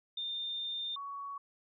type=tone pair in turn; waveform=sine; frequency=3614 / 1120.7 Hz; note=A7 / C#6; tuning=+46 / +19 cents; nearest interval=octave + minor sixth; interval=2027 cents; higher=first; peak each=-35 / -39 dBFS; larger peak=first; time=0.17-0.96 / 0.96-1.38 s; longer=first; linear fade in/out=5 ms; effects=none